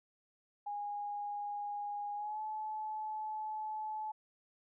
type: tone with pitch glide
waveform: sine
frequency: 822 to 861.9 Hz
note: G#5 to A5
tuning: -18 to -36 cents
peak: -37 dBFS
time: 0.66-4.12 s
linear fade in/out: 10 ms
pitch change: +82 cents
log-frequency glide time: 2.15-2.4 s
effects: none